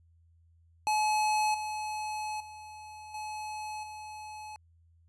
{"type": "tone with level steps", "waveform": "square", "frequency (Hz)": 854, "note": "G#5", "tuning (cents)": 48, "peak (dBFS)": [-26, -34, -45, -37, -42], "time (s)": [0.87, 4.56], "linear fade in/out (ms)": 0, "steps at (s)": [1.54, 2.4, 3.14, 3.83], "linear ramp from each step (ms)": 5, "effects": ["added 83 Hz sine -60 dBFS peak until 5.08 s", "resampled to 24000 Hz"]}